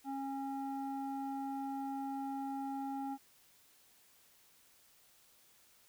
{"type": "tone with low-pass filter", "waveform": "square", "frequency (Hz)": 272.6, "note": "C#4", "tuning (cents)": -29, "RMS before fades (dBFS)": -40, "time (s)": [0.04, 3.18], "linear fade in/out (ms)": 50, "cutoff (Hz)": 890, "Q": 3, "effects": ["white hiss -66 dBFS RMS until 5.88 s"]}